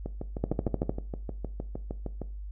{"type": "two click trains", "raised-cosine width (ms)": 2, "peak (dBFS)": [-21, -13], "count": [15, 7], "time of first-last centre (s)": [[0.06, 2.217], [0.44, 0.895]], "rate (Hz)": [6.49, 13.2], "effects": ["noise-tail reverb RT60 0.4 s tail -17 dB re dry", "added 50 Hz sine -36 dBFS peak until 2.51 s"]}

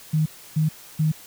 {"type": "tone bursts", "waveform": "sine", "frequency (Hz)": 155.56, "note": "D#3", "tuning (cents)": 0, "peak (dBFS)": -17, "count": 3, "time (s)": [0.13, 1.12], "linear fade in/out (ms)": 10, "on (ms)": 130, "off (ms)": 300, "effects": ["white hiss -45 dBFS RMS until 1.26 s"]}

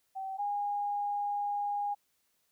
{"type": "tone pair in turn", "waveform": "sine", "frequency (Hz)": [770, 817.7], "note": ["G5", "G#5"], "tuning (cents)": [-31, -27], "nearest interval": "minor second", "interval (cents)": 104, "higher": "second", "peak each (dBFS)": [-35, -30], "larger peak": "second", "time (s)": [[0.15, 0.38], [0.38, 1.95]], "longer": "second", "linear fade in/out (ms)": 20, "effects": ["white hiss -75 dBFS RMS until 2.51 s"]}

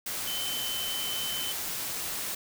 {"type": "tone in noise", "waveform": "sine", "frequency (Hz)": 3061, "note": "G7", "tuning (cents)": -42, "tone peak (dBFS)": -33, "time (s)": [0.27, 1.52], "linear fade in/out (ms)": 5, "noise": "white", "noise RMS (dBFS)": -34, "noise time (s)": [0.06, 2.35], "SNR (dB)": -2, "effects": []}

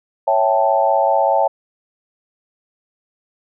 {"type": "chord", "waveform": "sine", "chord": "A dominant seventh", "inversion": "first", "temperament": "equal", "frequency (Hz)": [554.4, 659.3, 784, 880], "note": ["C#5", "E5", "G5", "A5"], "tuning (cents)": [0, 0, 0, 0], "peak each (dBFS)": -18, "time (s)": [0.27, 1.48], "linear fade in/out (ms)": 10, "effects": []}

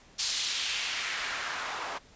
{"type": "noise with band-pass filter sweep", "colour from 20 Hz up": "white", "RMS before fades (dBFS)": -33, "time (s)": [0.18, 1.99], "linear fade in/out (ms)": 20, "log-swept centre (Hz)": [4900, 860], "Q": 1.4, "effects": ["pink hiss -57 dBFS RMS until 2.15 s", "resampled to 16000 Hz"]}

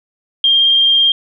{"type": "tone with vibrato", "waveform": "sine", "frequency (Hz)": 3200, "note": "G7", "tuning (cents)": 35, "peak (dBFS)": -8, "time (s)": [0.44, 1.12], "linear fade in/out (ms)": 2, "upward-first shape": "sine", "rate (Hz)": 18, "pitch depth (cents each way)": 14, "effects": []}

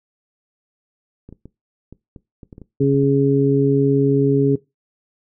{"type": "clicks", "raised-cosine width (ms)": 3, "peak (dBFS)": -25, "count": 12, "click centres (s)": [1.29, 1.326, 1.456, 1.926, 2.162, 2.432, 2.528, 2.581, 2.617, 2.838, 2.943, 3.035]}
{"type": "harmonic tone", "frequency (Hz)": 138.59, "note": "C#3", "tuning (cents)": 0, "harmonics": [1, 2, 3], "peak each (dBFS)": [-17, -17, -17], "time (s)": [2.8, 4.56], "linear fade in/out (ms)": 10}
{"effects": ["noise-tail reverb RT60 0.2 s tail -19 dB re dry"]}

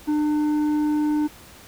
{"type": "tone with tanh clipping", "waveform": "sine", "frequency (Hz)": 300, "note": "D4", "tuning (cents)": 37, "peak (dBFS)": -20, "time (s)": [0.07, 1.28], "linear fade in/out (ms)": 20, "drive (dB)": 7, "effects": ["pink hiss -46 dBFS RMS until 1.67 s"]}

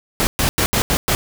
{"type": "noise bursts at uneven times", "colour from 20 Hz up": "pink", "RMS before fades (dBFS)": -17, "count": 6, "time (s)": [[0.2, 0.27], [0.39, 0.49], [0.58, 0.66], [0.73, 0.82], [0.9, 0.97], [1.08, 1.15]], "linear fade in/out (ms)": 0, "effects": []}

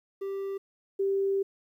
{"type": "tone pair in turn", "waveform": ["triangle", "sine"], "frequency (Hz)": [392, 392], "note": ["G4", "G4"], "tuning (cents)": [0, 0], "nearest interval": "unison", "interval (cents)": 0, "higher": "neither", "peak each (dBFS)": [-29, -24], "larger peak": "second", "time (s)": [[0.21, 0.58], [0.99, 1.43]], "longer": "second", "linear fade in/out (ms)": 10, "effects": ["11-bit"]}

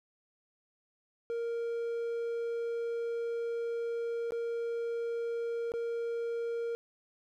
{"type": "tone with dropouts", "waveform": "triangle", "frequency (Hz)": 466.2, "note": "A#4", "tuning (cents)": 0, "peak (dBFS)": -30, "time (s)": [1.3, 6.75], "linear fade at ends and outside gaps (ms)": 0, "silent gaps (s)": [[4.307, 4.321], [5.719, 5.738]], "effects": []}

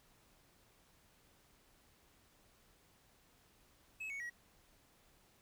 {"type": "tone with pitch steps", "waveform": "triangle", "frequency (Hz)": [2581, 2221, 1911.4], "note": ["E7", "C#7", "A#6"], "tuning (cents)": [-37, 3, 43], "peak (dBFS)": -40, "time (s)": [4, 4.3], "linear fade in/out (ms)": 10, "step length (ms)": 100, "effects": ["pink hiss -69 dBFS RMS until 5.41 s"]}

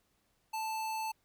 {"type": "tone", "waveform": "square", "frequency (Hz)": 880, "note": "A5", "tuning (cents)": 0, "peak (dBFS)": -35, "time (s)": [0.53, 1.12], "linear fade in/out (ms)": 10, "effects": ["pink hiss -75 dBFS RMS until 1.24 s"]}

